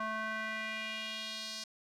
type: tone with band-pass filter sweep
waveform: square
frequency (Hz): 218.9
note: A3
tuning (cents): -9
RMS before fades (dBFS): -39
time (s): 0-1.64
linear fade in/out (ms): 5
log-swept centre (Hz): 1200 to 5000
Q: 2.4
effects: none